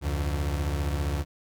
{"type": "beating tone pair", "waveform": "35% pulse", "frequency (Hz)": [71.9, 86.9], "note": ["D2", "F2"], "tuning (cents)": [-36, -8], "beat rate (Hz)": 15, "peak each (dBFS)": [-25, -31], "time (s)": [0.01, 1.25], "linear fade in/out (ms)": 50, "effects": []}